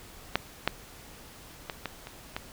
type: clicks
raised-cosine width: 0.3 ms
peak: -7 / -7 / -17 / -16 / -24 / -16 dBFS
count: 6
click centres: 0.356 / 0.676 / 1.698 / 1.857 / 2.071 / 2.365 s
effects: pink hiss -49 dBFS RMS until 2.52 s